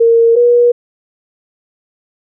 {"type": "tone pair in turn", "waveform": "sine", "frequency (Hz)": [461.5, 481.1], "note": ["A#4", "B4"], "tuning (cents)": [-17, -45], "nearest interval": "minor second", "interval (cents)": 72, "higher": "second", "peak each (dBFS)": -5, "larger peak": "neither", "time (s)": [[0, 0.36], [0.36, 0.72]], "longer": "neither", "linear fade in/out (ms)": 10, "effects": []}